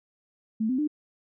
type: tone with pitch steps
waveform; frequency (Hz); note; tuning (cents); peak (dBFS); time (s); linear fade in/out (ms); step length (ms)
sine; 220 / 257.1 / 300.5; A3 / C4 / D4; 0 / -30 / +40; -23; 0.6-0.876; 10; 92
effects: none